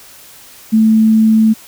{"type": "tone", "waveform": "sine", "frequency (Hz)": 220.1, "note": "A3", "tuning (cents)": 1, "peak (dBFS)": -6, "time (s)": [0.72, 1.54], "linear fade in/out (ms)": 20, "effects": ["white hiss -39 dBFS RMS until 1.67 s"]}